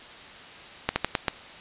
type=slowing click train; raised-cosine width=0.3 ms; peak=-6 dBFS; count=5; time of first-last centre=0.89-1.282 s; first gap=70 ms; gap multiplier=1.23; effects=white hiss -44 dBFS RMS until 1.6 s + resampled to 8000 Hz